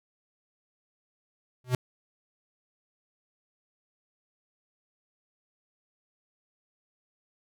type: tone with exponential growth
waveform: square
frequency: 126 Hz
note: B2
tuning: 35 cents sharp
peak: -19 dBFS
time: 1.64-1.75 s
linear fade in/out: 2 ms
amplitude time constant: 22 ms
effects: none